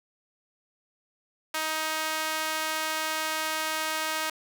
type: tone with high-pass filter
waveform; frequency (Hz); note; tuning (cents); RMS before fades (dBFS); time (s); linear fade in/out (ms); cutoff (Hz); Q
sawtooth; 314.3; D#4; +18; -30; 1.54-4.3; 5; 1100; 0.85
effects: 9-bit